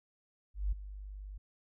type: tone with ADSR envelope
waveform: sine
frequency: 49.64 Hz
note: G1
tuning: 22 cents sharp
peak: -27 dBFS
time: 0.54-1.38 s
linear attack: 180 ms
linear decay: 11 ms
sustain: -15 dB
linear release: 8 ms
effects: none